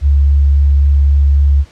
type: tone with vibrato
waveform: sine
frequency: 70.6 Hz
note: C#2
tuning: 32 cents sharp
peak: -6 dBFS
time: 0.01-1.65 s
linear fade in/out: 50 ms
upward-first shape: sine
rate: 3.7 Hz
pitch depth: 9 cents each way
effects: pink hiss -45 dBFS RMS until 1.71 s + low-pass 6000 Hz 12 dB/octave